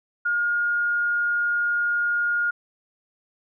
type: tone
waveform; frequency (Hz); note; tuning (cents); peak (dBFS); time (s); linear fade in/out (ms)
sine; 1424; F6; +33; -20; 0.25-2.51; 10
effects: none